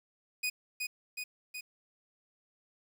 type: tone with echo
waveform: sawtooth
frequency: 2484 Hz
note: D#7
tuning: 3 cents flat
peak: -27 dBFS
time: 0.43-0.5 s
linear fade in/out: 10 ms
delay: 370 ms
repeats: 3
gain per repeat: -3 dB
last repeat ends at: 1.61 s
effects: 10-bit